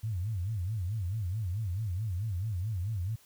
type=tone with vibrato; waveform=sine; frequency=99 Hz; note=G2; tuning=18 cents sharp; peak=-30 dBFS; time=0.03-3.16 s; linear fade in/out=10 ms; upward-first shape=sine; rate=4.6 Hz; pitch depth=240 cents each way; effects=white hiss -61 dBFS RMS until 3.25 s